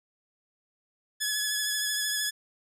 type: tone with vibrato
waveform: 10% pulse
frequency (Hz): 1700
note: G#6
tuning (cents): +40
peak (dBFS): -18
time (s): 1.2-2.31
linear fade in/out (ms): 20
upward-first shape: triangle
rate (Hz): 13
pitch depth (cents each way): 29
effects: none